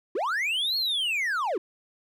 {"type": "linear two-way sweep", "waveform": "triangle", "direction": "up then down", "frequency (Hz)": [311.1, 4365, 311.1], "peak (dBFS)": -23, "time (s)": [0.15, 1.58], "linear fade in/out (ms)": 5, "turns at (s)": 0.77, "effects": []}